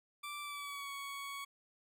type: tone with pitch glide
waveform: 20% pulse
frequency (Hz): 1171 to 1116.8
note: D6 to C#6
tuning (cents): -5 to +13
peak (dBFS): -37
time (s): 0.23-1.45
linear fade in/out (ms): 10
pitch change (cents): -82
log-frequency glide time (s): 0.41-0.91
effects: none